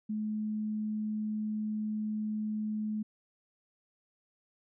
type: tone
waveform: sine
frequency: 214 Hz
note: A3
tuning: 48 cents flat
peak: -31 dBFS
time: 0.09-3.03 s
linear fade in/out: 10 ms
effects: none